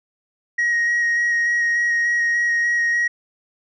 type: tone with vibrato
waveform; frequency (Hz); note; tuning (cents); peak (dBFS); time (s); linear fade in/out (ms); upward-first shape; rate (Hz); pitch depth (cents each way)
sine; 1888; A#6; +22; -14; 0.58-3.08; 10; square; 3.4; 10
effects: tanh soft clip ceiling -15 dBFS